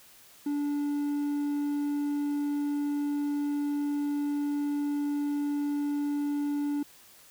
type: tone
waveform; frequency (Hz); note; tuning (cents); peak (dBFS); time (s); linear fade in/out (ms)
triangle; 289.8; D4; -23; -25; 0.46-6.83; 5
effects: white hiss -55 dBFS RMS until 7.3 s